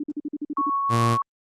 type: tone bursts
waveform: sine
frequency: 296 Hz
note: D4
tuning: 14 cents sharp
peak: -25 dBFS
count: 9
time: 0-0.699 s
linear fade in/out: 5 ms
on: 35 ms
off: 48 ms
type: tone with tremolo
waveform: sine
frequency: 1108.7 Hz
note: C#6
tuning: in tune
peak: -20 dBFS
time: 0.57-1.22 s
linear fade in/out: 2 ms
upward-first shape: triangle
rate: 7 Hz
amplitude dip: 25%
type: tone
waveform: sawtooth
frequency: 116.54 Hz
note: A#2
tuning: in tune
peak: -15 dBFS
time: 0.89-1.18 s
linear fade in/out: 50 ms
effects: Opus 32 kbps